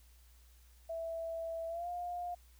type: tone with pitch glide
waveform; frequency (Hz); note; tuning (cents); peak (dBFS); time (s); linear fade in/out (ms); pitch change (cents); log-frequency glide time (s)
sine; 659.3 to 706.6; E5 to F5; 0 to +20; -37; 0.89-2.35; 10; +120; 1.68-1.89
effects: added 60 Hz sine -59 dBFS peak until 2.59 s + white hiss -68 dBFS RMS until 2.59 s